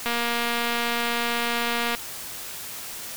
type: click train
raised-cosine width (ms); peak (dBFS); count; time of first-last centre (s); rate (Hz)
0.3; -10; 447; 0.06-1.95; 236
effects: white hiss -36 dBFS RMS until 3.16 s